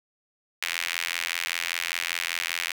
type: tone with high-pass filter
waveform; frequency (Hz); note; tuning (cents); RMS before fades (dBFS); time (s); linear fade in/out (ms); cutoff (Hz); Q
sawtooth; 85.1; F2; -44; -30; 0.62-2.72; 5; 2200; 2.1
effects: 8-bit